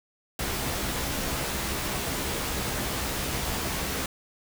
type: noise with comb filter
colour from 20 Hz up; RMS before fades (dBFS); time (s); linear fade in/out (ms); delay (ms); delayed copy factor
pink; -30; 0.39-4.06; 2; 15; +0.55
effects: none